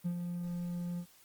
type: tone with ADSR envelope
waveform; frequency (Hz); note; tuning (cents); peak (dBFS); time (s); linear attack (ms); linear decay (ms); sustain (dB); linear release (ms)
triangle; 174.61; F3; 0; -28; 0.04-1.06; 21; 84; -5; 72
effects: white hiss -62 dBFS RMS until 1.24 s + Opus 24 kbps